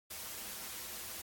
white noise with comb filter, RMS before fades -44 dBFS, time 0.1-1.22 s, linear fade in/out 10 ms, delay 7 ms, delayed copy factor -0.6, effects AAC 64 kbps

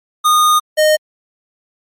square tone pair in turn, 1229 / 615.9 Hz, D#6 / D#5, -22 / -18 cents, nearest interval octave, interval 1196 cents, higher first, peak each -9 / -9 dBFS, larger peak neither, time 0.24-0.6 / 0.77-0.97 s, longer first, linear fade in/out 20 ms, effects MP3 64 kbps

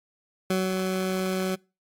20% pulse tone with ADSR envelope, 187.3 Hz, F#3, 21 cents sharp, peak -17 dBFS, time 0.5-1.56 s, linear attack 4 ms, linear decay 190 ms, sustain -3 dB, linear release 17 ms, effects noise-tail reverb RT60 0.3 s tail -25 dB re dry + AAC 64 kbps

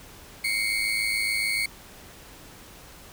35% pulse tone pair together, 2134 / 2241 Hz, C7 / C#7, +34 / +18 cents, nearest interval minor second, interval 84 cents, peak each -25 / -25 dBFS, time 0.44-1.66 s, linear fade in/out 5 ms, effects pink hiss -47 dBFS RMS until 3.12 s

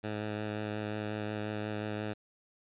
10% pulse tone with vibrato, 106.1 Hz, G#2, 38 cents sharp, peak -26 dBFS, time 0.03-2.14 s, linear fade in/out 20 ms, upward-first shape sine, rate 5.6 Hz, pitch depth 15 cents each way, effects resampled to 8000 Hz + 11-bit

